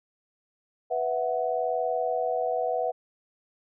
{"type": "chord", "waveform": "sine", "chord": "B suspended fourth", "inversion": "none", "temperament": "equal", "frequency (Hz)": [493.9, 659.3, 740], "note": ["B4", "E5", "F#5"], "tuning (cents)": [0, 0, 0], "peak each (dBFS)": -29, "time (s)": [0.9, 2.92], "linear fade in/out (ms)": 20, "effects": []}